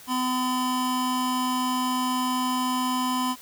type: tone pair together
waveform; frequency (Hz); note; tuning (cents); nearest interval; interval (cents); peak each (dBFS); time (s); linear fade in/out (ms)
square; 253.5 / 1014; B3 / B5; +45 / +45; 2 octaves; 2400; -27; 0.07-3.36; 50
effects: white hiss -47 dBFS RMS until 3.41 s